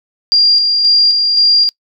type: tone with tremolo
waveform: sine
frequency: 4785 Hz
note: D8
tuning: 32 cents sharp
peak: -6 dBFS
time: 0.32-1.69 s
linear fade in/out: 0 ms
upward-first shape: square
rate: 1.9 Hz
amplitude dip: 35%
effects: noise-tail reverb RT60 0.1 s tail -25 dB re dry